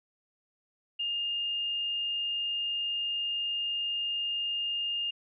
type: tone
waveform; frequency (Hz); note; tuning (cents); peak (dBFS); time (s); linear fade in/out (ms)
sine; 2823; F7; +18; -29; 0.99-5.11; 10
effects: none